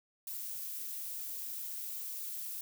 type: noise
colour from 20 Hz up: violet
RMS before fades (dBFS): -41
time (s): 0.27-2.61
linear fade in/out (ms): 2
effects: none